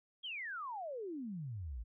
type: exponential sweep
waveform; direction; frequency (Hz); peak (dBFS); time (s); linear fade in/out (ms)
sine; down; 3330 to 51.3; -40; 0.23-1.84; 20
effects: none